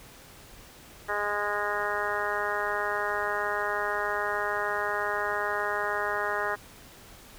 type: harmonic tone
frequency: 206.4 Hz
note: G#3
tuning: 10 cents flat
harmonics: 2 / 3 / 4 / 5 / 6 / 7 / 8 / 9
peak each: -35 / -35 / -35 / -35 / -35 / -35 / -35 / -35 dBFS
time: 1.08-6.56 s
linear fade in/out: 20 ms
effects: pink hiss -50 dBFS RMS until 7.38 s